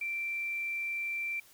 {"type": "tone", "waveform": "sine", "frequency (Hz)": 2349, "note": "D7", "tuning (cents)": 0, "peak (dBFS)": -32, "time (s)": [0.01, 1.4], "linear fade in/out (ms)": 5, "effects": ["white hiss -59 dBFS RMS until 1.53 s"]}